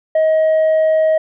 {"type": "tone with tanh clipping", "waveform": "sine", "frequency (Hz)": 632, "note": "D#5", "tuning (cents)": 27, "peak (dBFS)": -11, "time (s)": [0.15, 1.18], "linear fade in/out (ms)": 5, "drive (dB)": 2, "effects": []}